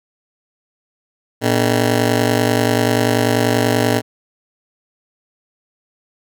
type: ring-modulated tone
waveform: 15% pulse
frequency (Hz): 178.5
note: F3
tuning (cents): +38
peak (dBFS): -4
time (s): 1.41-4.02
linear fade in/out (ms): 50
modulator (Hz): 64.1
effects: none